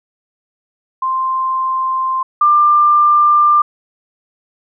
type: tone pair in turn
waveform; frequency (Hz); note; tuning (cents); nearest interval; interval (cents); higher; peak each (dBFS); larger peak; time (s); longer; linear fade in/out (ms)
sine; 1046.5 / 1191.6; C6 / D6; 0 / +25; major second; 225; second; -14 / -7; second; 1.02-2.23 / 2.41-3.62; neither; 5
effects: none